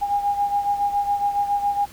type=beating tone pair; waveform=sine; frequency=811 / 818.2 Hz; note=G#5 / G#5; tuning=-41 / -26 cents; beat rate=7.2 Hz; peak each=-20 / -26 dBFS; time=0.01-1.86 s; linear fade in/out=20 ms; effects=added 60 Hz sine -51 dBFS peak until 1.92 s + pink hiss -45 dBFS RMS until 1.92 s